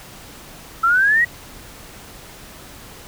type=exponential sweep; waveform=sine; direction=up; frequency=1318.5 to 1951 Hz; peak=-12 dBFS; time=0.83-1.25 s; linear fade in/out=10 ms; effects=pink hiss -40 dBFS RMS until 3.07 s

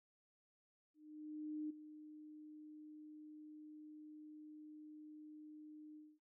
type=tone with ADSR envelope; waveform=sine; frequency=304.7 Hz; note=D#4; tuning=36 cents flat; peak=-40 dBFS; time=0.94-6.19 s; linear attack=760 ms; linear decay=9 ms; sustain=-13 dB; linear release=230 ms; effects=noise-tail reverb RT60 0.2 s tail -19 dB re dry

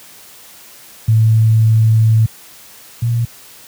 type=tone pair in turn; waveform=sine; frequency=111 / 117.6 Hz; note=A2 / A#2; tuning=+16 / +16 cents; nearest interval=minor second; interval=100 cents; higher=second; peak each=-7 / -12 dBFS; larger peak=first; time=1.08-2.26 / 3.02-3.25 s; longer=first; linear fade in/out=5 ms; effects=white hiss -40 dBFS RMS until 3.67 s + high-pass 60 Hz 12 dB/octave

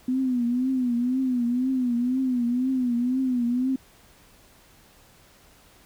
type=tone with vibrato; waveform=sine; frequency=250.2 Hz; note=B3; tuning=23 cents sharp; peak=-21 dBFS; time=0.08-3.76 s; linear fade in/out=5 ms; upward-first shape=triangle; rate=2 Hz; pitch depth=110 cents each way; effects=pink hiss -55 dBFS RMS until 5.85 s

